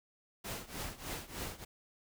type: noise with tremolo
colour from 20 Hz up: pink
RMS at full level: -39 dBFS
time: 0.44-1.65 s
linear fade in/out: 10 ms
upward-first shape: triangle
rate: 3.3 Hz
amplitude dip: 90%
effects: none